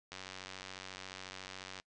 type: click train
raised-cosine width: 0.2 ms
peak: -27 dBFS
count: 159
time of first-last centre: 0.12-1.799 s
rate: 94.1 Hz
effects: noise-tail reverb RT60 0.1 s tail -25 dB re dry + resampled to 22050 Hz